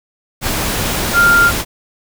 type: tone in noise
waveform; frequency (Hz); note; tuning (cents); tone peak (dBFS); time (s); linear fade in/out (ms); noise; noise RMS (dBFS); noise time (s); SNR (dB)
sine; 1396.9; F6; 0; -7; 1.13-1.52; 50; pink; -18; 0.41-1.65; +8
effects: none